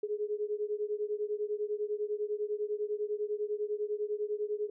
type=beating tone pair; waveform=sine; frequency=415.3 / 425.3 Hz; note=G#4 / G#4; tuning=0 / +41 cents; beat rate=10 Hz; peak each=-34 / -35 dBFS; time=0.03-4.7 s; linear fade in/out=5 ms; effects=none